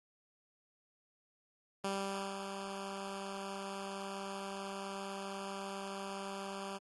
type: tone with ADSR envelope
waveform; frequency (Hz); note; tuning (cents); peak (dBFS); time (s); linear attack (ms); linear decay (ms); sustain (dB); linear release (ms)
10% pulse; 196; G3; 0; -26; 1.84-6.79; 5; 510; -7; 25
effects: AAC 32 kbps